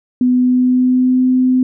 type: tone with pitch glide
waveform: sine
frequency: 250 to 255.3 Hz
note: B3 to C4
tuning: +21 to -42 cents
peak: -9 dBFS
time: 0.21-1.63 s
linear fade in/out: 2 ms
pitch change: +37 cents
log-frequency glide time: 0.31-1.24 s
effects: none

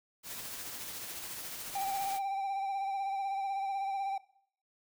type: noise with tremolo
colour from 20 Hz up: white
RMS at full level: -41 dBFS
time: 0.23-2.2 s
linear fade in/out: 50 ms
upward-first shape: sine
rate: 14 Hz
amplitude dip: 30%
type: tone with vibrato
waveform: triangle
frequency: 784 Hz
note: G5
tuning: in tune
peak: -30 dBFS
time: 1.75-4.18 s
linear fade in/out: 5 ms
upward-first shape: sine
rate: 16 Hz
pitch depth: 31 cents each way
effects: noise-tail reverb RT60 0.6 s tail -19 dB re dry

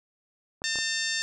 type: clicks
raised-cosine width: 1 ms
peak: -26 / -26 / -27 dBFS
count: 3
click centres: 0.619 / 0.757 / 0.787 s
type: harmonic tone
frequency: 900 Hz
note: A5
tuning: 39 cents sharp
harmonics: 2 / 3 / 4 / 5 / 6 / 7 / 8 / 9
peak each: -31 / -37 / -34 / -35 / -34 / -38 / -38 / -42 dBFS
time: 0.64-1.22 s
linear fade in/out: 0 ms
effects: none

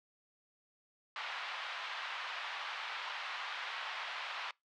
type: band-pass noise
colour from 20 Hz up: pink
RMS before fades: -42 dBFS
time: 1.16-4.51 s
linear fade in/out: 2 ms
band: 870 to 3700 Hz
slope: 24 dB/octave
effects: noise-tail reverb RT60 0.2 s tail -25 dB re dry

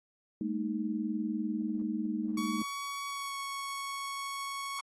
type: chord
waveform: sine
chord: Ab suspended second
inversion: none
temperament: equal with one note detuned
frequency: 207.7 / 227.8 / 311.1 Hz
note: Ab3 / Bb3 / Eb4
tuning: 0 / -40 / 0 cents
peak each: -35 dBFS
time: 0.41-2.62 s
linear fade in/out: 2 ms
type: tone with pitch glide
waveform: sawtooth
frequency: 1124 to 1108.5 Hz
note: C#6 to C#6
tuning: +24 to 0 cents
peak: -32 dBFS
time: 2.37-4.81 s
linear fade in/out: 10 ms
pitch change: -24 cents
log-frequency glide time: 3.08-3.37 s
effects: AAC 32 kbps

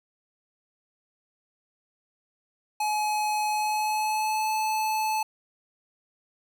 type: tone with pitch glide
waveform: square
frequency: 848 to 867.8 Hz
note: G#5 to A5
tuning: +36 to -24 cents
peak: -25 dBFS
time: 2.8-5.23 s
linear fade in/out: 5 ms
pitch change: +40 cents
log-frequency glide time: 3.48-4.52 s
effects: none

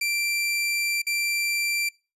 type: tone with dropouts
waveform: sawtooth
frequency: 2354 Hz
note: D7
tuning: 3 cents sharp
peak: -20 dBFS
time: 0.01-1.89 s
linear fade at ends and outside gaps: 5 ms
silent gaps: 1.019-1.067 s
effects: noise-tail reverb RT60 0.3 s tail -24 dB re dry + resampled to 32000 Hz

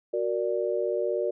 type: chord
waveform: sine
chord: Gb augmented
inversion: none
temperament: equal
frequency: 370 / 466.2 / 587.3 Hz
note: Gb4 / Bb4 / D5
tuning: 0 / 0 / 0 cents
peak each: -29 dBFS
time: 0.13-1.31 s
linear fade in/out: 10 ms
effects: none

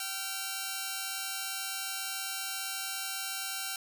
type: tone pair together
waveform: 5% pulse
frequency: 773 / 1377.3 Hz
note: G5 / F6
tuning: -24 / -24 cents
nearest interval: minor seventh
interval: 1000 cents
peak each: -26 / -25 dBFS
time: 0-3.76 s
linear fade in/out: 2 ms
effects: none

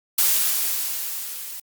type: noise with level ramp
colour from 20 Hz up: blue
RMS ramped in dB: -17 to -35 dBFS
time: 0.18-1.6 s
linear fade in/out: 5 ms
effects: Opus 48 kbps

